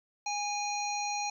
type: harmonic tone with a mistuned harmonic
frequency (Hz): 821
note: G#5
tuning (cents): -20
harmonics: 1 / 3 / 5 / 7 / 8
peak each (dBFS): -33 / -38 / -40 / -41 / -42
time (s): 0.26-1.3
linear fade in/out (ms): 5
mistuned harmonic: 5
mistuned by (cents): +28
effects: 11-bit